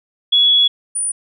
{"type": "tone pair in turn", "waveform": "sine", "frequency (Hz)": [3374, 9425], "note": ["G#7", "D9"], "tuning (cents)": [27, 5], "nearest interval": "octave + tritone", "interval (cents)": 1778, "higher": "second", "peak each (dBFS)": [-9, -17], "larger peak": "first", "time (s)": [[0.32, 0.68], [0.95, 1.12]], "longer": "first", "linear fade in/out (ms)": 10, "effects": []}